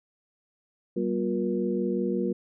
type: tone cluster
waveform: sine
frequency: 193.4 / 238.9 / 356.8 / 475.5 Hz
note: G3 / A#3 / F4 / A#4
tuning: -23 / +43 / +37 / +34 cents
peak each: -29 / -31 / -29 / -32 dBFS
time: 0.96-2.33 s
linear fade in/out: 10 ms
effects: none

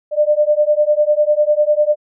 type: beating tone pair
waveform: sine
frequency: 594 / 604 Hz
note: D5 / D5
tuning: +20 / +48 cents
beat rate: 10 Hz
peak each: -14 dBFS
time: 0.11-1.96 s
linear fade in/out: 50 ms
effects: none

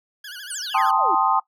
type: tone with vibrato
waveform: 20% pulse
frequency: 1568 Hz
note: G6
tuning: in tune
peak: -29 dBFS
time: 0.24-0.91 s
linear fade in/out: 5 ms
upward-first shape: sine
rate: 13 Hz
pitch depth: 150 cents each way
type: exponential sweep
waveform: sine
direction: down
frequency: 10000 to 306.5 Hz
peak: -28 dBFS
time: 0.5-1.15 s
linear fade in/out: 5 ms
type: chord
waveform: sine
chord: A half-diminished seventh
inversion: third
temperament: equal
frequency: 784 / 880 / 1046.5 / 1244.5 Hz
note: G5 / A5 / C6 / Eb6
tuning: 0 / 0 / 0 / 0 cents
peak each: -22 dBFS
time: 0.74-1.4 s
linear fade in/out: 10 ms
effects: noise-tail reverb RT60 0.1 s tail -19 dB re dry

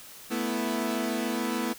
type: chord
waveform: sawtooth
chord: A suspended second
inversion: none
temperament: equal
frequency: 220 / 246.9 / 329.6 Hz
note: A3 / B3 / E4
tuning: 0 / 0 / 0 cents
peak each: -28 / -27 / -29 dBFS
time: 0.3-1.74 s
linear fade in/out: 20 ms
effects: white hiss -47 dBFS RMS until 1.78 s

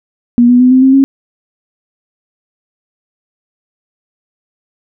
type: tone with pitch steps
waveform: sine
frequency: 240 / 246 / 252.2 / 258.6 / 265.1 / 271.7 Hz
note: B3 / B3 / B3 / C4 / C4 / C#4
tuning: -49 / -7 / +36 / -20 / +23 / -35 cents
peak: -3 dBFS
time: 0.38-1.04 s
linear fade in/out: 0 ms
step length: 110 ms
effects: none

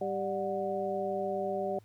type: harmonic tone with a mistuned harmonic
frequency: 196 Hz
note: G3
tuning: in tune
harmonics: 1 / 2 / 3 / 4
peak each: -40 / -35 / -34 / -36 dBFS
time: 0.01-1.79 s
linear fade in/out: 5 ms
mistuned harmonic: 4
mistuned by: -110 cents
effects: added 107 Hz sine -56 dBFS peak until 1.84 s + pink hiss -68 dBFS RMS until 1.84 s

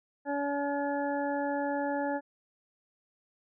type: harmonic tone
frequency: 284.5 Hz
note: C#4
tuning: 45 cents sharp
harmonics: 1 / 2 / 3 / 5 / 6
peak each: -33 / -33 / -34 / -45 / -40 dBFS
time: 0.25-2.21 s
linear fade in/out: 50 ms
effects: none

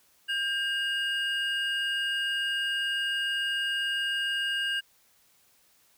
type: tone pair together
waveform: triangle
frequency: 1600 / 2853 Hz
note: G6 / F7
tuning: +35 / +36 cents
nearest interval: minor seventh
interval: 1001 cents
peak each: -28 dBFS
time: 0.28-4.81 s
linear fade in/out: 20 ms
effects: white hiss -64 dBFS RMS until 5.97 s

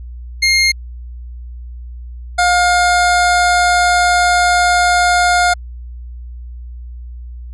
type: tone pair in turn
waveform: 25% pulse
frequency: 2130 / 710.8 Hz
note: C7 / F5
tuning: +30 / +30 cents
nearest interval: octave + perfect fifth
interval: 1900 cents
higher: first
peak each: -6 dBFS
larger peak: neither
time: 0.42-0.72 / 2.38-5.54 s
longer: second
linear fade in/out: 10 ms
effects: added 60 Hz sine -27 dBFS peak until 7.53 s + resampled to 24000 Hz

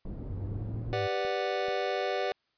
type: low-pass noise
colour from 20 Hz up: pink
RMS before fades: -39 dBFS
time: 0.05-0.93 s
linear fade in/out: 2 ms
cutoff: 340 Hz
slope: 12 dB/octave
type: exponential two-way sweep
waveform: triangle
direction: up then down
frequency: 93.5 to 116.54 to 97.5 Hz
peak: -32 dBFS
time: 0.3-1.08 s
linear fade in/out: 20 ms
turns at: 0.9 s
type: click train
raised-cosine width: 3 ms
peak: -36 dBFS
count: 4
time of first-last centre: 0.38-1.684 s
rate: 2.3 Hz
type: chord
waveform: square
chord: G major seventh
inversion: none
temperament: equal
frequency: 392 / 493.9 / 587.3 / 740 Hz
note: G4 / B4 / D5 / F#5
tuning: 0 / 0 / 0 / 0 cents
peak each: -35 dBFS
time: 0.93-2.32 s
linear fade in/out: 0 ms
effects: white hiss -75 dBFS RMS until 2.57 s + resampled to 11025 Hz

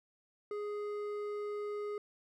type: tone with hard clipping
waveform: sine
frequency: 415.3 Hz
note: G#4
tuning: in tune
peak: -38 dBFS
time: 0.51-1.98 s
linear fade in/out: 2 ms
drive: 8 dB
effects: none

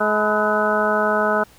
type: harmonic tone with a mistuned harmonic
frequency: 212.4 Hz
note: G#3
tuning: 39 cents sharp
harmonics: 1 / 2 / 3 / 4 / 5 / 6 / 7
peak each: -26 / -24 / -21 / -26 / -27 / -23 / -23 dBFS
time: 0-1.44 s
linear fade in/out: 10 ms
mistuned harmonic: 5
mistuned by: -86 cents
effects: pink hiss -50 dBFS RMS until 1.58 s

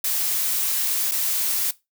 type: noise with dropouts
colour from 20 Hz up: blue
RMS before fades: -23 dBFS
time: 0.04-1.71 s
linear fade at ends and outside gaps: 5 ms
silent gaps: 1.113-1.117 s
effects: noise-tail reverb RT60 0.2 s tail -18 dB re dry

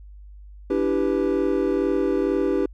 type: chord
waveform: triangle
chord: E minor seventh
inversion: third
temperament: equal with one note detuned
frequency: 287.6 / 329.6 / 392 / 493.9 Hz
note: D4 / E4 / G4 / B4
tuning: -36 / 0 / 0 / 0 cents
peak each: -23 / -24 / -21 / -25 dBFS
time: 0.7-2.66 s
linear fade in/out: 5 ms
effects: added 50 Hz sine -40 dBFS peak until 2.73 s

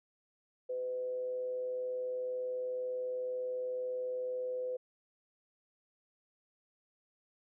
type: tone with frequency modulation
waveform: sine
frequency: 504 Hz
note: B4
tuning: 35 cents sharp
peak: -34 dBFS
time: 0.69-4.77 s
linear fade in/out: 10 ms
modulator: 126 Hz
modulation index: 0.2
effects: none

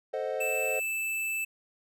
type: chord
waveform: triangle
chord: A diminished seventh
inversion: none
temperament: equal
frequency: 440 / 523.3 / 622.3 / 740 Hz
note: A4 / C5 / Eb5 / Gb5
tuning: 0 / 0 / 0 / 0 cents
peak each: -34 / -31 / -33 / -37 dBFS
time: 0.13-0.8 s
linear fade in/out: 10 ms
type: tone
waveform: square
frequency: 2637 Hz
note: E7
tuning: in tune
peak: -30 dBFS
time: 0.4-1.45 s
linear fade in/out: 10 ms
effects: none

